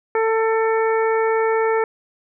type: harmonic tone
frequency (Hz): 446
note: A4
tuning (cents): +23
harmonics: 1 / 2 / 3 / 4 / 5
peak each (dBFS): -17 / -23 / -27 / -29 / -31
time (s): 0.15-1.84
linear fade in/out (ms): 2
effects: none